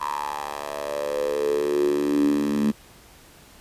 10% pulse tone with high-pass filter sweep, 72.6 Hz, D2, 19 cents flat, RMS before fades -24 dBFS, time 0-2.72 s, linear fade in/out 20 ms, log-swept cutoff 1000 to 220 Hz, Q 8.9, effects pink hiss -50 dBFS RMS until 3.6 s + resampled to 32000 Hz

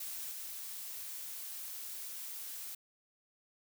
blue noise with level steps, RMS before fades -42 / -44 dBFS, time 0-2.75 s, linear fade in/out 5 ms, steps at 0.31 s, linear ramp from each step 10 ms, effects none

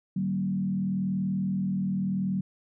sine tone with frequency modulation, 190 Hz, F#3, 46 cents sharp, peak -25 dBFS, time 0.16-2.41 s, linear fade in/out 5 ms, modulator 40.8 Hz, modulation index 0.72, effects none

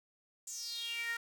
sawtooth tone with high-pass filter sweep, 465.9 Hz, A#4, 1 cent flat, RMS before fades -40 dBFS, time 0.47-1.17 s, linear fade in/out 5 ms, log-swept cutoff 7400 to 1600 Hz, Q 7.3, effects none

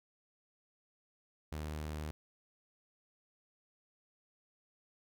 sawtooth tone, 76.4 Hz, D#2, 31 cents flat, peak -35 dBFS, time 1.52-2.11 s, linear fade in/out 0 ms, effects none

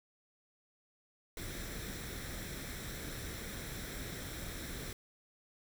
pink noise with comb filter, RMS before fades -43 dBFS, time 1.37-4.93 s, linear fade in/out 2 ms, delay 0.53 ms, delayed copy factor +0.55, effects none

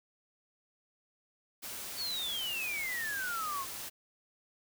white noise, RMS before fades -42 dBFS, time 1.62-3.9 s, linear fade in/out 20 ms
sine exponential sweep, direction down, 4577 to 1046.5 Hz, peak -34 dBFS, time 1.96-3.66 s, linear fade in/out 50 ms
effects none

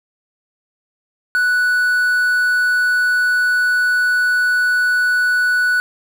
triangle tone with quantisation, 1480 Hz, F#6, in tune, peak -11 dBFS, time 1.35-5.8 s, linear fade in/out 0 ms, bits 6, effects none

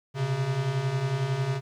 square beating tone pair, 125.6 / 136.6 Hz, B2 / C#3, +30 / -25 cents, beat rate 11 Hz, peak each -32 / -27 dBFS, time 0.14-1.61 s, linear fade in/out 50 ms, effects low-pass 6000 Hz 12 dB/octave + 10-bit

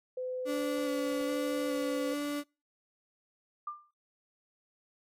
sine tone, 508 Hz, B4, 49 cents sharp, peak -33 dBFS, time 0.17-2.14 s, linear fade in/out 5 ms
35% pulse tone with vibrato, 288.2 Hz, D4, 33 cents flat, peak -30 dBFS, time 0.45-2.44 s, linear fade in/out 50 ms, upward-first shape square, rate 1.2 Hz, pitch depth 13 cents each way
sine tone with exponential decay, 1193 Hz, D6, 27 cents sharp, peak -32 dBFS, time 3.67-3.91 s, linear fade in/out 5 ms, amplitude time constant 52 ms
effects noise-tail reverb RT60 0.3 s tail -26 dB re dry + MP3 64 kbps

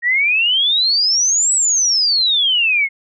sine exponential two-way sweep, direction up then down, 1864.7 to 7970 to 2124 Hz, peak -12 dBFS, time 0.02-2.89 s, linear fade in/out 50 ms, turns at 1.54 s, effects none

